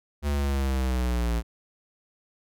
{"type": "linear sweep", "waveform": "square", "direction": "down", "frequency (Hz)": [73.2, 56.5], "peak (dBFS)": -24, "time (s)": [0.22, 1.43], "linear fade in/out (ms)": 50, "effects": []}